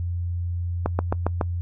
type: slowing click train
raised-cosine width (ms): 1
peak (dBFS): -8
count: 5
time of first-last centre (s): 0.86-1.412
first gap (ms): 130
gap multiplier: 1.04
effects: noise-tail reverb RT60 0.1 s tail -24 dB re dry + added 87 Hz sine -24 dBFS peak until 1.61 s